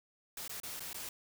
white noise with dropouts, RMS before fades -43 dBFS, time 0.37-1.09 s, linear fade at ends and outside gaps 2 ms, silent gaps 0.479-0.494 / 0.601-0.633 / 0.796-0.804 / 0.931-0.944 s, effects none

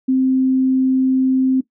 sine tone, 261.2 Hz, C4, 3 cents flat, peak -12 dBFS, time 0.08-1.61 s, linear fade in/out 10 ms, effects noise-tail reverb RT60 0.1 s tail -17 dB re dry

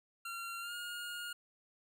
25% pulse tone with pitch glide, 1376 to 1425.3 Hz, F6 to F6, -26 to +35 cents, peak -37 dBFS, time 0.25-1.33 s, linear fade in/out 5 ms, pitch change +61 cents, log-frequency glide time 0.6-0.74 s, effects none

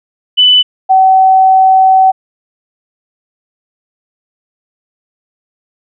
sine tone pair in turn, 2993 / 760 Hz, F#7 / F#5, +19 / +46 cents, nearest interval 2 octaves, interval 2373 cents, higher first, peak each -3 dBFS, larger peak neither, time 0.37-0.63 / 0.89-2.12 s, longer second, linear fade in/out 20 ms, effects none

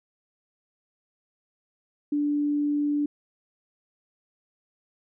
sine tone, 292.3 Hz, D4, 8 cents flat, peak -22 dBFS, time 2.12-3.06 s, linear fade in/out 5 ms, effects none

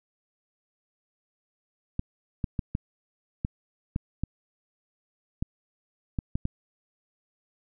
clicks, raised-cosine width 5 ms, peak -15 dBFS, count 11, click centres 1.994 / 2.442 / 2.592 / 2.751 / 3.449 / 3.961 / 4.236 / 5.425 / 6.188 / 6.355 / 6.454 s, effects none

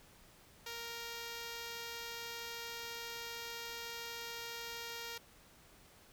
5% pulse tone, 466.2 Hz, A#4, in tune, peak -31 dBFS, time 0.66-5.18 s, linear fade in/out 5 ms, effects pink hiss -62 dBFS RMS until 6.12 s

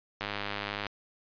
click train, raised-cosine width 0.3 ms, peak -17 dBFS, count 68, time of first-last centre 0.21-0.867 s, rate 102 Hz, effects resampled to 11025 Hz

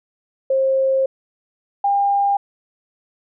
sine tone pair in turn, 533 / 802.1 Hz, C5 / G5, +32 / +40 cents, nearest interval perfect fifth, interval 708 cents, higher second, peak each -14 dBFS, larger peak neither, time 0.5-1.06 / 1.84-2.37 s, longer first, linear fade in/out 5 ms, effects none

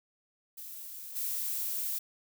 violet noise with level steps, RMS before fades -44 / -34 dBFS, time 0.57-1.99 s, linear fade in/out 10 ms, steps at 1.15 s, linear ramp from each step 20 ms, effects none

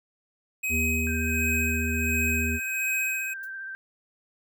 square tone with tremolo, 2531 Hz, D#7, 29 cents sharp, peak -25 dBFS, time 0.63-3.34 s, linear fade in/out 10 ms, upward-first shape sine, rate 1.4 Hz, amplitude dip 50%
harmonic tone, 80 Hz, D#2, 49 cents sharp, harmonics 1 / 3 / 5, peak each -28 / -30 / -37 dBFS, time 0.69-2.6 s, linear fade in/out 50 ms
sine tone with vibrato, 1568 Hz, G6, in tune, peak -34 dBFS, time 1.07-3.75 s, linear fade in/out 0 ms, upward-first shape triangle, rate 15 Hz, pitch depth 30 cents each way
violet noise with exponential decay, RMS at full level -42 dBFS, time 3.43-3.51 s, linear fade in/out 5 ms, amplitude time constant 17 ms
effects none

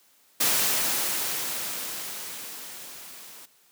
white noise with level ramp, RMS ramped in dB -22 to -46 dBFS, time 0.4-3.46 s, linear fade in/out 10 ms, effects white hiss -61 dBFS RMS until 3.71 s + high-pass 150 Hz 12 dB/octave

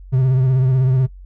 triangle tone with vibrato, 130 Hz, C3, 11 cents flat, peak -10 dBFS, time 0.12-1.07 s, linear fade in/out 20 ms, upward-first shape triangle, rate 16 Hz, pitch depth 61 cents each way, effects noise-tail reverb RT60 0.1 s tail -19 dB re dry + added 46 Hz sine -35 dBFS peak until 1.25 s

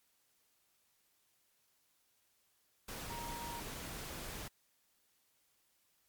sine tone in noise, 940 Hz, A#5, 14 cents sharp, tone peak -44 dBFS, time 3.1-3.6 s, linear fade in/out 5 ms, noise pink, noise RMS -45 dBFS, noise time 2.88-4.48 s, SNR -2 dB, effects white hiss -75 dBFS RMS until 6.08 s + MP3 96 kbps

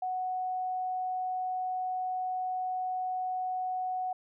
sine tone, 740 Hz, F#5, in tune, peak -30 dBFS, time 0.02-4.13 s, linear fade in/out 5 ms, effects none

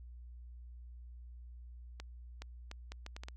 accelerating click train, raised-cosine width 0.2 ms, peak -28 dBFS, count 8, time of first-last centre 2-3.285 s, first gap 420 ms, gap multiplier 0.7, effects added 60 Hz sine -48 dBFS peak until 3.36 s

